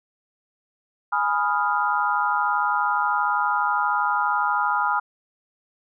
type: chord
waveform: sine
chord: F half-diminished seventh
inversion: first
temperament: equal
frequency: 830.6 / 987.8 / 1244.5 / 1396.9 Hz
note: Ab5 / Cb6 / Eb6 / F6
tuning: 0 / 0 / 0 / 0 cents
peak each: -25 dBFS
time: 1.12-5 s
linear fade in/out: 10 ms
effects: none